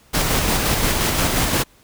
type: noise with tremolo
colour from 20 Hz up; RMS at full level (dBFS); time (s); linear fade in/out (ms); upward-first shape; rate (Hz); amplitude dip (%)
pink; -18; 0.13-1.64; 20; square; 5.7; 25
effects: pink hiss -53 dBFS RMS until 1.83 s